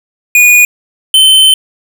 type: tone pair in turn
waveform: square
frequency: 2455 / 3074 Hz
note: D#7 / G7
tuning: -24 / -35 cents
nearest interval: major third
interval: 389 cents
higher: second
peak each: -3 dBFS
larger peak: neither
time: 0.35-0.65 / 1.14-1.54 s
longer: second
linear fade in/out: 2 ms
effects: none